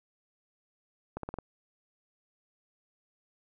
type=accelerating click train; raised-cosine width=1 ms; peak=-22 dBFS; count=5; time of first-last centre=1.17-1.387 s; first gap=63 ms; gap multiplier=0.9; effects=none